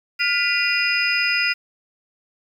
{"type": "tone cluster", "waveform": "sine", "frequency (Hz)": [1418, 1995, 2431, 2769, 5000], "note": ["F6", "B6", "D#7", "F7", "D#8"], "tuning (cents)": [26, 17, -41, -15, 8], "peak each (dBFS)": -24, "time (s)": [0.19, 1.54], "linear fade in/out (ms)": 20, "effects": ["8-bit"]}